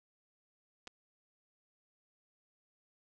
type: clicks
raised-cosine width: 0.2 ms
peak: -30 dBFS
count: 2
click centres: 0.872 / 0.876 s
effects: none